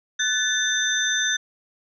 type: tone cluster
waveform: sine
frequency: 1500 / 1741 / 3593 / 6120 Hz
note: F#6 / A6 / A7 / G8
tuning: +23 / -19 / +36 / -42 cents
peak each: -27 / -25 / -25 / -26 dBFS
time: 0.19-1.37 s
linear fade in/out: 10 ms
effects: none